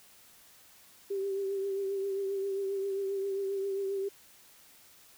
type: tone with vibrato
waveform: sine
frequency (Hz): 392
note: G4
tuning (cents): 0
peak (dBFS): -30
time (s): 1.1-4.09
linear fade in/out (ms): 10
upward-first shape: triangle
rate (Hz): 7.5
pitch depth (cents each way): 39
effects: white hiss -58 dBFS RMS until 5.17 s